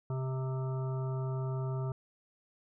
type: harmonic tone with a mistuned harmonic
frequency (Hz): 131.4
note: C3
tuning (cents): +8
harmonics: 1 / 3 / 5 / 7 / 9 / 10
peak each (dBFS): -32 / -42 / -46 / -49 / -51 / -52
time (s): 0.1-1.92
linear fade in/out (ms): 2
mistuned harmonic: 5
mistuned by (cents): -16
effects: none